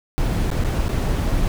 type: noise with dropouts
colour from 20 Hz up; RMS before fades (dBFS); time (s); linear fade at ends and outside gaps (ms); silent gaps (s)
brown; -20; 0.18-1.48; 0; 0.503-0.514 / 0.638-0.647 / 0.883-0.891
effects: none